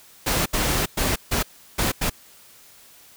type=noise bursts at uneven times; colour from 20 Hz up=pink; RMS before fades=-22 dBFS; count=6; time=0.26-0.46 / 0.53-0.86 / 0.97-1.16 / 1.31-1.43 / 1.78-1.92 / 2.01-2.1 s; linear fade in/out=10 ms; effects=white hiss -50 dBFS RMS until 3.16 s